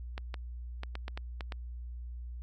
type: clicks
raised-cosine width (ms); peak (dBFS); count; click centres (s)
0.3; -23; 8; 0.179 / 0.342 / 0.834 / 0.954 / 1.081 / 1.175 / 1.408 / 1.522
effects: added 60 Hz sine -39 dBFS peak until 2.42 s + AAC 64 kbps